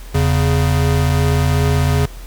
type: tone pair together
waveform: square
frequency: 82.63 / 138.59 Hz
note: E2 / C#3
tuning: +5 / 0 cents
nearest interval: major sixth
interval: 895 cents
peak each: -16 dBFS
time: 0.14-2.06 s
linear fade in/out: 10 ms
effects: added 42 Hz sine -31 dBFS peak until 2.26 s + pink hiss -41 dBFS RMS until 2.26 s